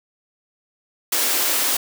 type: high-pass noise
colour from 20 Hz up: white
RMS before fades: -20 dBFS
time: 1.12-1.77 s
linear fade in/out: 5 ms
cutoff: 240 Hz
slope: 48 dB/octave
effects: none